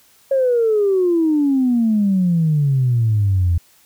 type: exponential sweep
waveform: sine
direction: down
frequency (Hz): 550 to 83.3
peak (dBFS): -12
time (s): 0.31-3.58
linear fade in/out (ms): 5
effects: tanh soft clip ceiling -8 dBFS + white hiss -53 dBFS RMS until 3.85 s